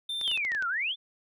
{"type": "tone", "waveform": "triangle", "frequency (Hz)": 3578, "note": "A7", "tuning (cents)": 28, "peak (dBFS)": -29, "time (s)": [0.09, 0.37], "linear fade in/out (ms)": 5}
{"type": "exponential two-way sweep", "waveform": "sine", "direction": "down then up", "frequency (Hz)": [3636, 1336, 3636], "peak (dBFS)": -27, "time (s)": [0.21, 0.96], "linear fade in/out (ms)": 50, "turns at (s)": 0.68}
{"type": "clicks", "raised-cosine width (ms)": 0.2, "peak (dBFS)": -23, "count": 8, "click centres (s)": [0.213, 0.278, 0.315, 0.375, 0.45, 0.519, 0.549, 0.624]}
{"effects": []}